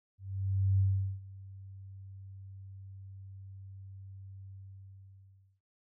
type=tone with ADSR envelope; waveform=sine; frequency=96.7 Hz; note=G2; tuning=23 cents flat; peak=-23 dBFS; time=0.18-5.61 s; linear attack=610 ms; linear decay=410 ms; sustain=-22 dB; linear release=1100 ms; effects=none